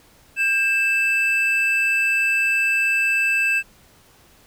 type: tone pair together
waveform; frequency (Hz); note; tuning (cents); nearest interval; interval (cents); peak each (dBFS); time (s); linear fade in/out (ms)
triangle; 1597.4 / 2637; G6 / E7; +32 / 0; major sixth; 868; -22 / -16; 0.36-3.63; 50
effects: pink hiss -53 dBFS RMS until 4.46 s